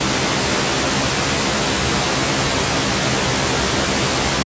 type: noise with comb filter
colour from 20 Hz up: pink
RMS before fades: -17 dBFS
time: 0-4.43 s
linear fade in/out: 10 ms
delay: 15 ms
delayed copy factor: +0.7
effects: high-pass 100 Hz 12 dB/octave + resampled to 16000 Hz